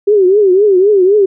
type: tone with vibrato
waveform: sine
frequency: 392 Hz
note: G4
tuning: in tune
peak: -5 dBFS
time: 0.07-1.26 s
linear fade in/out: 10 ms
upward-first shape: triangle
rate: 3.9 Hz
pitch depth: 170 cents each way
effects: none